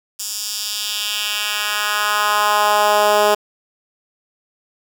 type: tone with high-pass filter sweep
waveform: 10% pulse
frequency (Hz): 208.5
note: G#3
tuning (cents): +7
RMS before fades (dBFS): -18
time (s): 0.19-3.35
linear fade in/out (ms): 10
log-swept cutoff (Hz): 6500 to 480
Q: 1.6
effects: 7-bit